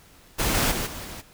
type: noise with level steps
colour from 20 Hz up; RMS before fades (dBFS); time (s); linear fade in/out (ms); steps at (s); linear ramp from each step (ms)
pink; -24 / -22 / -28 / -36 / -38; 0.38-1.22; 20; 0.54 / 0.71 / 0.86 / 1.04; 10
effects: pink hiss -53 dBFS RMS until 1.33 s